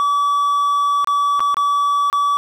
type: tone with dropouts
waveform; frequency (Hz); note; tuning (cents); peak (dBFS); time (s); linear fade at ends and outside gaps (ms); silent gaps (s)
triangle; 1147; D6; -41; -12; 0-2.37; 0; 1.045-1.073 / 1.395-1.404 / 1.544-1.569 / 2.1-2.128
effects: none